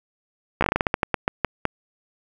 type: slowing click train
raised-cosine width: 0.5 ms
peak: -4 dBFS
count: 15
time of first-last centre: 0.61-1.653 s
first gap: 14 ms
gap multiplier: 1.23
effects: 7-bit